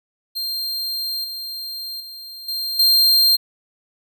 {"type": "tone with level steps", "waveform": "45% pulse", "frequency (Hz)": 4186, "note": "C8", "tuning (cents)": 0, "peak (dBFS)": [-22, -27, -33, -22, -11], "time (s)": [0.35, 3.37], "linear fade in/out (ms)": 20, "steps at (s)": [1.24, 2, 2.48, 2.79], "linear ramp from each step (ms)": 5, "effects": []}